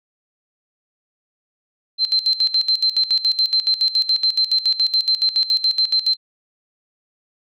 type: tone with tremolo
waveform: sine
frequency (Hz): 4110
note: C8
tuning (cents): -32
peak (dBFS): -13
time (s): 1.98-6.17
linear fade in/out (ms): 50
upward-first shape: square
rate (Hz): 7.1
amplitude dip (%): 80
effects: none